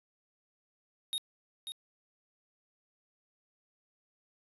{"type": "tone with echo", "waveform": "square", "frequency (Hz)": 3729, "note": "A#7", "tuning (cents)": 0, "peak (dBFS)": -32, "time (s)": [1.13, 1.18], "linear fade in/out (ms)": 0, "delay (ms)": 540, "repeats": 1, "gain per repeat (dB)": -7, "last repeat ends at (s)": 1.72, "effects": ["resampled to 32000 Hz", "11-bit"]}